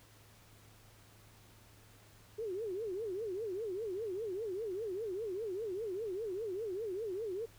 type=tone with vibrato; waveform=sine; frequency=406.8 Hz; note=G#4; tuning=36 cents flat; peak=-36 dBFS; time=2.38-7.46 s; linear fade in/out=10 ms; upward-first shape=triangle; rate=5 Hz; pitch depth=270 cents each way; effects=added 106 Hz sine -62 dBFS peak until 7.58 s + pink hiss -62 dBFS RMS until 7.58 s